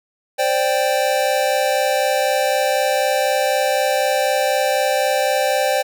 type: chord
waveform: square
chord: C suspended second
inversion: none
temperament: equal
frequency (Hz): 523.3 / 587.3 / 784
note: C5 / D5 / G5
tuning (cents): 0 / 0 / 0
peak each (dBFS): -21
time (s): 0.38-5.83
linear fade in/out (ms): 20
effects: none